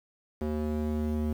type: tone with band-pass filter sweep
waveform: square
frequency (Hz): 76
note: D#2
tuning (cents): -40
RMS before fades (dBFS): -30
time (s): 0.41-1.33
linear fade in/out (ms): 5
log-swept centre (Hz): 330 to 210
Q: 1.1
effects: 9-bit